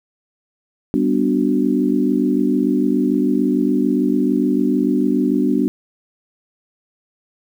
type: chord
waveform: sine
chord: G major seventh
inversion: none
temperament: equal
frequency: 196 / 246.9 / 293.7 / 370 Hz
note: G3 / B3 / D4 / F#4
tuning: 0 / 0 / 0 / 0 cents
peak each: -21 / -18 / -18 / -23 dBFS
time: 0.94-5.68 s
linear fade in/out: 0 ms
effects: 8-bit

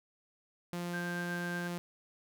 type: tone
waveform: sawtooth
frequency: 174.61 Hz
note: F3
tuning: in tune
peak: -32 dBFS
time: 0.73-1.78 s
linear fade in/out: 0 ms
type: tone with tremolo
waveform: sine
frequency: 1577 Hz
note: G6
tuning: 10 cents sharp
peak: -37 dBFS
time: 0.93-1.68 s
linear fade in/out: 10 ms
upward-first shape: triangle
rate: 8.2 Hz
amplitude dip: 35%
effects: none

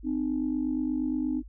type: tone pair together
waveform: sine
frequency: 256.3 / 304.8 Hz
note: C4 / D#4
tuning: -36 / -36 cents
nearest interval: minor third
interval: 300 cents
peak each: -28 dBFS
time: 0.03-1.43 s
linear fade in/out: 50 ms
effects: tanh soft clip ceiling -19 dBFS + added 50 Hz sine -43 dBFS peak until 1.48 s

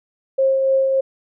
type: tone with tremolo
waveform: sine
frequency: 535 Hz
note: C5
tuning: 38 cents sharp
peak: -12 dBFS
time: 0.38-1.01 s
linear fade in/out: 10 ms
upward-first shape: triangle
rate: 3.4 Hz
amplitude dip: 35%
effects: none

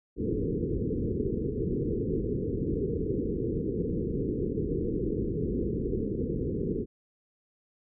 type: low-pass noise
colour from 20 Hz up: white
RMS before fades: -30 dBFS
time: 0.16-6.86 s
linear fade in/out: 50 ms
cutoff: 470 Hz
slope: 96 dB/octave
effects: none

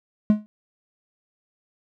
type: tone with exponential decay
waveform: triangle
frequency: 211.4 Hz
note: G#3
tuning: 31 cents sharp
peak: -8 dBFS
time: 0.3-0.46 s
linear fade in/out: 0 ms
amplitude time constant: 33 ms
effects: none

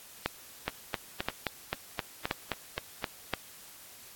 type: two click trains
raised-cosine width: 0.3 ms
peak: -13 / -14 dBFS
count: 4 / 10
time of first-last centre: 0.26-3.337 / 0.68-3.042 s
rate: 0.975 / 3.81 Hz
effects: white hiss -51 dBFS RMS until 4.15 s + AAC 64 kbps

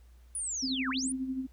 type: linear two-way sweep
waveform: sine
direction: down then up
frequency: 9956 to 987.8 to 9956 Hz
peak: -32 dBFS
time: 0.35-1.12 s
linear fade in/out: 2 ms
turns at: 0.9 s
type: tone with tremolo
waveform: sine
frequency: 261.6 Hz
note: C4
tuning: in tune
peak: -29 dBFS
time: 0.62-1.47 s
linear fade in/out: 20 ms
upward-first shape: sine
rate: 12 Hz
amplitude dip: 55%
effects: added 60 Hz sine -53 dBFS peak until 1.52 s + pink hiss -69 dBFS RMS until 1.52 s

